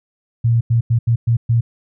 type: tone bursts at uneven times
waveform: sine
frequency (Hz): 116.54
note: A#2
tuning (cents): 0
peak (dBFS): -11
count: 6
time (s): 0.44-0.61 / 0.7-0.81 / 0.9-0.99 / 1.07-1.16 / 1.27-1.37 / 1.49-1.61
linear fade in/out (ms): 10
effects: none